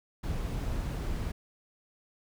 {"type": "noise", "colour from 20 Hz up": "brown", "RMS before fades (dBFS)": -33, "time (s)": [0.23, 1.32], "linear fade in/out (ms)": 10, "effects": []}